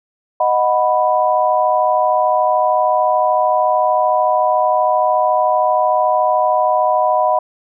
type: chord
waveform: sine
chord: B major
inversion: first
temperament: equal with one note detuned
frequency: 622.3 / 735.7 / 987.8 Hz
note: D#5 / F#5 / B5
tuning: 0 / -10 / 0 cents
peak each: -16 dBFS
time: 0.4-7.39 s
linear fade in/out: 5 ms
effects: none